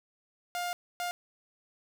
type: tone bursts at uneven times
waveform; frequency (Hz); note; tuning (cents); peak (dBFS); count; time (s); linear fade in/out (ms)
sawtooth; 706; F5; +19; -28; 2; 0.55-0.73 / 1-1.11; 0
effects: none